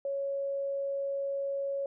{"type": "tone", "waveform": "sine", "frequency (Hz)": 554.4, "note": "C#5", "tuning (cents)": 0, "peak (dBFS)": -30, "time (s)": [0.05, 1.86], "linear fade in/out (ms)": 2, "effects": []}